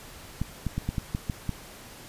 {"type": "clicks", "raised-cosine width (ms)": 5, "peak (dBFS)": -15, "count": 8, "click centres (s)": [0.416, 0.667, 0.78, 0.89, 0.982, 1.149, 1.298, 1.493], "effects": ["pink hiss -46 dBFS RMS until 2.08 s", "resampled to 32000 Hz"]}